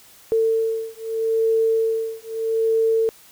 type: beating tone pair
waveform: sine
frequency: 448.3 / 449.09 Hz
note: A4 / A4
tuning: +32 / +35 cents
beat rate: 0.79 Hz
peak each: -21 dBFS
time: 0.32-3.09 s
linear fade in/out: 0 ms
effects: white hiss -49 dBFS RMS until 3.31 s